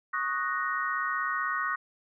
sine chord, D# minor seventh, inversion third, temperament equal, 1108.7 / 1244.5 / 1480 / 1864.7 Hz, C#6 / D#6 / F#6 / A#6, 0 / 0 / 0 / 0 cents, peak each -33 dBFS, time 0.13-1.76 s, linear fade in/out 10 ms, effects none

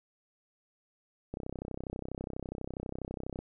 click train, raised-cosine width 2 ms, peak -24 dBFS, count 67, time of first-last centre 1.34-3.39 s, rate 32.2 Hz, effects none

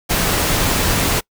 pink noise, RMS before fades -17 dBFS, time 0.09-1.21 s, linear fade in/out 20 ms, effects noise-tail reverb RT60 0.1 s tail -25 dB re dry

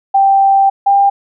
sine tone pair in turn, 784 / 796.8 Hz, G5 / G5, 0 / +28 cents, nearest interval unison, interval 28 cents, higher second, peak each -6 dBFS, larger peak neither, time 0.14-0.7 / 0.86-1.1 s, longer first, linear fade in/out 10 ms, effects none

